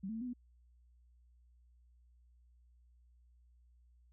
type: tone with pitch steps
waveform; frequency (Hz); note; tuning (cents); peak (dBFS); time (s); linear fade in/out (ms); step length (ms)
sine; 192.1 / 221.3 / 225.1 / 250.8 / 244.9; G3 / A3 / A3 / B3 / B3; -35 / +10 / +40 / +27 / -14; -38; 0.03-0.335; 10; 61
effects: added 60 Hz sine -63 dBFS peak until 4.12 s